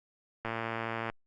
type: click train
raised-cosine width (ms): 0.5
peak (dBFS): -19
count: 75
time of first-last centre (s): 0.45-1.099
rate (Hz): 114
effects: Opus 48 kbps